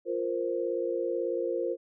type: chord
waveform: sine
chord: F suspended fourth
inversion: none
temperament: just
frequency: 349.2 / 465.6 / 523.8 Hz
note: F4 / Bb4 / C5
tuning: 0 / -2 / +2 cents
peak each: -32 dBFS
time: 0.05-1.77 s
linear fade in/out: 50 ms
effects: none